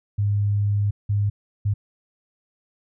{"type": "tone bursts at uneven times", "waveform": "sine", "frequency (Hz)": 102.3, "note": "G#2", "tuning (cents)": -26, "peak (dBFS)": -18, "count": 3, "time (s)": [[0.18, 0.91], [1.09, 1.3], [1.65, 1.74]], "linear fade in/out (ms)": 10, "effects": []}